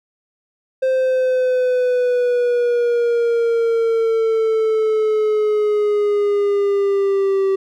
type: exponential sweep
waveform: triangle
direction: down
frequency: 523.3 to 386.2 Hz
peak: -12 dBFS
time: 0.82-7.56 s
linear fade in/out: 10 ms
effects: none